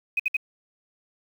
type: tone bursts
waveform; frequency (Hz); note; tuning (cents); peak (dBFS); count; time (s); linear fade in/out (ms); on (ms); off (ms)
sine; 2514; D#7; +17; -20; 3; 0.17-0.368; 5; 26; 60
effects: 8-bit